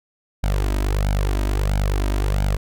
sawtooth tone with flanger, 49.4 Hz, G1, 14 cents sharp, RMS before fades -20 dBFS, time 0.43-2.57 s, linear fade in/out 10 ms, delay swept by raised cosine 1.3 to 3.2 ms, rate 1.5 Hz, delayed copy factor +0.85, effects none

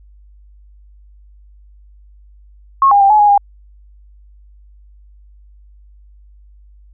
sine tone with pitch steps, 1087 / 809 / 790 / 850 / 828 / 810 Hz, C#6 / G#5 / G5 / G#5 / G#5 / G#5, -34 / -46 / +13 / +40 / -5 / -43 cents, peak -6 dBFS, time 2.82-3.378 s, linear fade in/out 2 ms, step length 93 ms, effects added 50 Hz sine -41 dBFS peak until 6.93 s

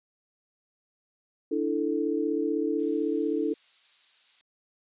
sine chord, D suspended second, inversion none, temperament equal, 293.7 / 329.6 / 440 Hz, D4 / E4 / A4, 0 / 0 / 0 cents, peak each -29 dBFS, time 1.51-3.54 s, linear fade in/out 10 ms
violet noise, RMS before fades -45 dBFS, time 2.79-4.41 s, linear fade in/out 0 ms
effects resampled to 8000 Hz

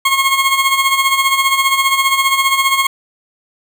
20% pulse tone with tremolo, 1083 Hz, C#6, 41 cents flat, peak -4 dBFS, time 0.05-2.87 s, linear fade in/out 5 ms, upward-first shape sine, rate 15 Hz, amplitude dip 60%, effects none

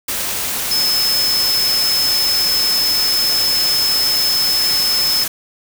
sine tone in noise, 5210 Hz, E8, 21 cents flat, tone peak -14 dBFS, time 0.71-5.24 s, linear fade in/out 5 ms, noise white, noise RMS -21 dBFS, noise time 0.08-5.28 s, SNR +4 dB, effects none

